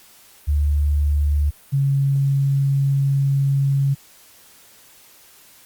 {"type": "tone pair in turn", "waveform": "sine", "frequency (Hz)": [73.2, 138.18], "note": ["D2", "C#3"], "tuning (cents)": [-5, -5], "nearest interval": "major seventh", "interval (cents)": 1100, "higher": "second", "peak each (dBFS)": -15, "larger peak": "neither", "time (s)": [[0.47, 1.51], [1.72, 3.95]], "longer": "second", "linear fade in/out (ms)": 20, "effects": ["white hiss -49 dBFS RMS until 5.65 s", "Opus 48 kbps"]}